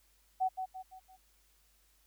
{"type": "tone with echo", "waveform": "sine", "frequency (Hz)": 751, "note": "F#5", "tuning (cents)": 26, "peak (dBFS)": -27, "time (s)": [0.4, 0.49], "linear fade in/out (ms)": 20, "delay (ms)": 170, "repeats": 4, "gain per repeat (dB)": -7, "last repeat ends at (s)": 1.17, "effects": ["added 50 Hz sine -70 dBFS peak until 2.06 s", "white hiss -70 dBFS RMS until 2.06 s"]}